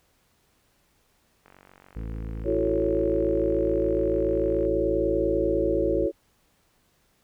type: click train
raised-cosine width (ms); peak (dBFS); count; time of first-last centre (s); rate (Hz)
0.5; -35; 151; 1.46-4.651; 47
type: harmonic tone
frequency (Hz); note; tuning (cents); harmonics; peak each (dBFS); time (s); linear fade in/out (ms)
55; A1; 0; 1 / 2 / 3 / 4 / 5 / 6 / 8 / 9; -32 / -38 / -42 / -44 / -46 / -48 / -50 / -51; 1.95-6.07; 20
type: chord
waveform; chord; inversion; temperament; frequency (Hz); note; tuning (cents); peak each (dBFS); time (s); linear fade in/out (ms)
sine; F# minor seventh; third; equal; 329.6 / 370 / 440 / 554.4; E4 / F#4 / A4 / C#5; 0 / 0 / 0 / 0; -27; 2.44-6.12; 50
effects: pink hiss -66 dBFS RMS until 7.23 s